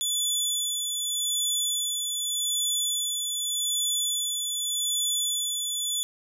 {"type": "tone with tremolo", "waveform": "20% pulse", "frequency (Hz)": 3460, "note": "A7", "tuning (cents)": -30, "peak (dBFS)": -18, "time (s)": [0.01, 6.03], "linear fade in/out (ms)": 0, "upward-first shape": "sine", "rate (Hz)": 0.84, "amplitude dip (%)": 35, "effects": []}